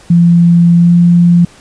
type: tone with pitch glide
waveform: sine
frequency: 171.3 to 173.19 Hz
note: F3 to F3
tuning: -33 to -14 cents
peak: -3 dBFS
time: 0.1-1.45 s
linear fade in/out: 5 ms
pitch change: +19 cents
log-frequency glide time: 0.77-0.93 s
effects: pink hiss -40 dBFS RMS until 1.6 s + resampled to 22050 Hz